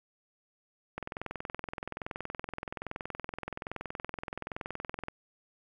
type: click train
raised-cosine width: 0.5 ms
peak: -21 dBFS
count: 88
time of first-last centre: 0.98-5.084 s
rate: 21.2 Hz
effects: 10-bit